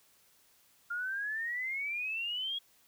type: exponential sweep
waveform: sine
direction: up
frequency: 1396.9 to 3322 Hz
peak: -33 dBFS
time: 0.9-2.59 s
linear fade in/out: 10 ms
effects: white hiss -66 dBFS RMS until 2.87 s